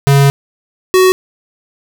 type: tone pair in turn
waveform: square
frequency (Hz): 139.5 / 372.4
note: C#3 / F#4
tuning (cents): +11 / +11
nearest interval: octave + perfect fourth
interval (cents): 1700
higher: second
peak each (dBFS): -6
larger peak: neither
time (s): 0.07-0.3 / 0.94-1.12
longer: first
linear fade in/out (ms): 0
effects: none